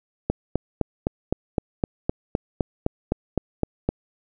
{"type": "click train", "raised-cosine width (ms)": 2, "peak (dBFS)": -7, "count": 15, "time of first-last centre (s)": [0.3, 3.89], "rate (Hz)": 3.9, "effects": []}